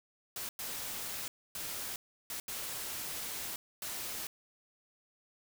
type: noise bursts at uneven times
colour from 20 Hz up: white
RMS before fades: -40 dBFS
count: 6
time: 0.36-0.49 / 0.59-1.28 / 1.55-1.96 / 2.3-2.4 / 2.48-3.56 / 3.82-4.27 s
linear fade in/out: 2 ms
effects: none